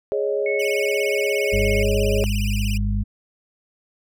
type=chord; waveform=sine; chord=Ab suspended fourth; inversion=none; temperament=equal; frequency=415.3 / 554.4 / 622.3 Hz; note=Ab4 / Db5 / Eb5; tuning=0 / 0 / 0 cents; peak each=-22 / -24 / -28 dBFS; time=0.12-2.24 s; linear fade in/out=0 ms
type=tone with pitch glide; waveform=sine; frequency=2200 to 2184 Hz; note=C#7 to C#7; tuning=-14 to -26 cents; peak=-25 dBFS; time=0.46-1.83 s; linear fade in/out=2 ms; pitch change=-12 cents; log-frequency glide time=1.47-1.53 s
type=tone with vibrato; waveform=sawtooth; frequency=2688 Hz; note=E7; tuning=33 cents sharp; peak=-27 dBFS; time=0.59-2.78 s; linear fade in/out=10 ms; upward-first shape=sine; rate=17 Hz; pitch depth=210 cents each way
type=harmonic tone; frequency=51.1 Hz; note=G#1; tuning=27 cents flat; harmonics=1 / 2 / 4; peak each=-21 / -24 / -27 dBFS; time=1.52-3.04 s; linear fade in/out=20 ms
effects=none